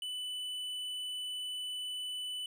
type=tone with tanh clipping; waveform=sine; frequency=2989 Hz; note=F#7; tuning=17 cents sharp; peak=-38 dBFS; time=0.02-2.46 s; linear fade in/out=2 ms; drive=9 dB; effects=none